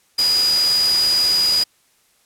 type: tone in noise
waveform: sine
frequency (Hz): 4911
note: D#8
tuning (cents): -23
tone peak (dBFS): -14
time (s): 0.18-1.64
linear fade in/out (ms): 10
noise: white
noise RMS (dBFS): -25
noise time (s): 0.18-1.64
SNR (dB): +8
effects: white hiss -59 dBFS RMS until 2.25 s + low-pass 12000 Hz 12 dB/octave